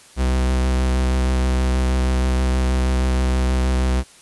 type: tone with vibrato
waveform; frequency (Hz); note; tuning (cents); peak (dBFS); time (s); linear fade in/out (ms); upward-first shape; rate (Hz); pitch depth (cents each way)
45% pulse; 64; C2; -38; -16; 0.16-4.04; 50; sine; 6.3; 13
effects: white hiss -47 dBFS RMS until 4.21 s + resampled to 24000 Hz

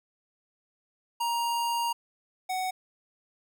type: tone pair in turn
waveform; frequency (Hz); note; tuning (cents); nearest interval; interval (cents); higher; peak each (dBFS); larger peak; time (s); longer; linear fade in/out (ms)
square; 939 / 745.3; A#5 / F#5; +12 / +12; major third; 400; first; -27 / -29; first; 1.2-1.93 / 2.49-2.71; first; 10
effects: none

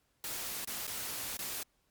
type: noise with dropouts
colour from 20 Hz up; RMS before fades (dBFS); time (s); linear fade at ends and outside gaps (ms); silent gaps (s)
white; -39; 0.24-1.63; 2; 0.648-0.674 / 0.869-0.876 / 1.37-1.39
effects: pink hiss -75 dBFS RMS until 1.9 s + Opus 48 kbps

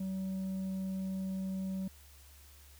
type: tone with tanh clipping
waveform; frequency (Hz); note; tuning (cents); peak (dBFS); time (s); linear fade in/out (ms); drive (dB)
sine; 190; F#3; +46; -35; 0-1.88; 5; 4
effects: added 71 Hz sine -56 dBFS peak until 2.79 s + white hiss -60 dBFS RMS until 2.79 s

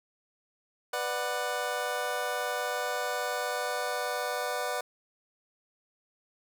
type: chord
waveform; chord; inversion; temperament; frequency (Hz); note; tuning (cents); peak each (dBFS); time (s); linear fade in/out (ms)
25% pulse; B minor; none; just; 493.9 / 592.7 / 740.8; B4 / D5 / F#5; 0 / +16 / +2; -31; 0.93-4.81; 5
effects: none

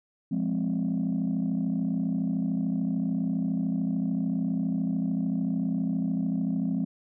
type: chord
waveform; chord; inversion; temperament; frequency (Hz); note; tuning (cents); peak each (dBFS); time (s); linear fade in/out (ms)
sine; F minor; none; equal; 174.61 / 207.7 / 261.6; F3 / Ab3 / C4; 0 / 0 / 0; -28; 0.31-6.85; 10
effects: tanh soft clip ceiling -20 dBFS

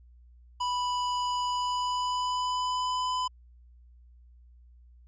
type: tone with pitch glide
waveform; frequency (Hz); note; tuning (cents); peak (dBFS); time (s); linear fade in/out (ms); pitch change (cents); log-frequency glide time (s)
square; 987.8 to 1006.2; B5 to B5; 0 to +32; -28; 0.6-3.28; 10; +32; 1.47-3.14
effects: added 60 Hz sine -52 dBFS peak until 5.07 s + resampled to 16000 Hz

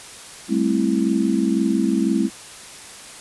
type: chord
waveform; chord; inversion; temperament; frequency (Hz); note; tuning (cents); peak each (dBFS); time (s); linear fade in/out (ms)
sine; A minor seventh; third; just; 198 / 220 / 264 / 330; G3 / A3 / C4 / E4; +18 / 0 / +16 / +2; -22; 0.48-2.3; 50
effects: white hiss -39 dBFS RMS until 3.2 s + resampled to 24000 Hz

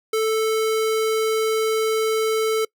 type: tone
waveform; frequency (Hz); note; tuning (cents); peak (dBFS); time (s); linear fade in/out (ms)
square; 440; A4; 0; -19; 0.13-2.65; 5
effects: noise-tail reverb RT60 0.1 s tail -26 dB re dry

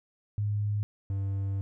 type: tone pair in turn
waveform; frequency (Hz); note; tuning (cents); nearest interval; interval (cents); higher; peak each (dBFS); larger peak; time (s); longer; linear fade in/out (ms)
sine / triangle; 103.83 / 98; G#2 / G2; 0 / 0; minor second; 100; first; -26; neither; 0.38-0.83 / 1.1-1.61; second; 0
effects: none

